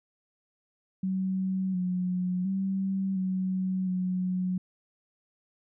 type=tone with pitch steps; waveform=sine; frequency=188.8 / 181.5 / 192.6 / 187 / 183.5 Hz; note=F#3 / F#3 / G3 / F#3 / F#3; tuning=+35 / -33 / -30 / +19 / -14 cents; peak=-26 dBFS; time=1.03-4.58 s; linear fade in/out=5 ms; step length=710 ms; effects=none